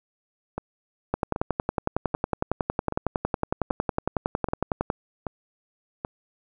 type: two click trains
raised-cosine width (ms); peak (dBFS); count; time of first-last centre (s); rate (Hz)
1; -15 / -9; 8 / 42; 0.58-6.049 / 1.14-4.901; 1.28 / 10.9
effects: none